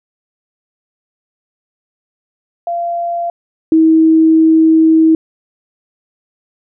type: tone pair in turn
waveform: sine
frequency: 688 / 320.6 Hz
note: F5 / E4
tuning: -26 / -48 cents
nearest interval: octave + minor second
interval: 1322 cents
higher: first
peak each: -15 / -5 dBFS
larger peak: second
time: 2.67-3.3 / 3.72-5.15 s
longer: second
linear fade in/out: 2 ms
effects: none